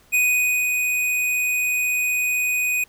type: tone with ADSR envelope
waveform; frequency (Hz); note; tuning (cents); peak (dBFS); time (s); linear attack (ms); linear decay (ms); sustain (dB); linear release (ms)
square; 2489; D#7; 0; -16; 0.12-2.84; 24; 530; -4; 4
effects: pink hiss -55 dBFS RMS until 2.88 s